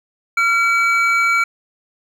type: tone pair together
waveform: triangle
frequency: 1378 / 2285 Hz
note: F6 / D7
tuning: -24 / -48 cents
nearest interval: major sixth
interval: 876 cents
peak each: -14 dBFS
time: 0.37-1.44 s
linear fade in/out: 5 ms
effects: none